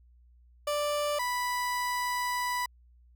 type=tone pair in turn; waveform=30% pulse; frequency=588 / 986.8 Hz; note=D5 / B5; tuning=+2 / -2 cents; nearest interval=major sixth; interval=896 cents; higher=second; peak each=-25 / -26 dBFS; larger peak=first; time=0.67-1.19 / 1.19-2.66 s; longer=second; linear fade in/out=5 ms; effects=added 60 Hz sine -56 dBFS peak until 3.15 s